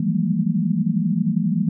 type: tone cluster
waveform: sine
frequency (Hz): 161.8 / 171.9 / 191.6 / 204 / 229.5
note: E3 / F3 / G3 / G#3 / A#3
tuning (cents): -32 / -27 / -39 / -31 / -27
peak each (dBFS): -24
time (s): 0-1.69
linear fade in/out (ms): 5
effects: none